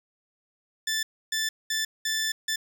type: tone bursts at uneven times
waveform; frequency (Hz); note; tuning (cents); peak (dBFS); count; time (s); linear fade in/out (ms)
15% pulse; 1760; A6; 0; -19; 5; 0.87-1.03 / 1.32-1.49 / 1.7-1.85 / 2.05-2.32 / 2.48-2.56; 5
effects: none